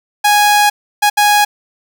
sawtooth tone bursts at uneven times, 829 Hz, G#5, 3 cents flat, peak -4 dBFS, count 3, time 0.24-0.7 / 1.02-1.1 / 1.17-1.45 s, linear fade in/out 10 ms, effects none

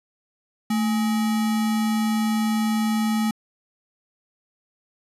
sine tone with sample-and-hold, 220 Hz, A3, in tune, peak -19 dBFS, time 0.7-3.31 s, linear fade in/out 5 ms, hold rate 1050 Hz, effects resampled to 32000 Hz

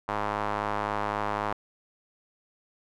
square tone with band-pass filter, 51.91 Hz, G#1, in tune, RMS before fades -30 dBFS, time 0.08-1.53 s, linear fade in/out 5 ms, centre 1000 Hz, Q 1.9, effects none

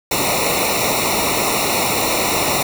pink noise with comb filter, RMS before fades -18 dBFS, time 0.11-2.63 s, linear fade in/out 5 ms, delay 0.62 ms, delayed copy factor -1, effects none

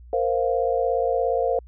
sine chord, Bb suspended second, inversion none, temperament equal, 466.2 / 523.3 / 698.5 Hz, Bb4 / C5 / F5, 0 / 0 / 0 cents, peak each -24 / -23 / -25 dBFS, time 0.13-1.59 s, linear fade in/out 2 ms, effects added 60 Hz sine -42 dBFS peak until 1.67 s

